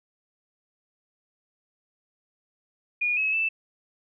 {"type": "tone with pitch steps", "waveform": "sine", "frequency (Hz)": [2441, 2572, 2644], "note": ["D#7", "E7", "E7"], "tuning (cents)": [-34, -43, 5], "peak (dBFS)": -22, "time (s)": [3.01, 3.49], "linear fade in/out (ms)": 10, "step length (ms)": 160, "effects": []}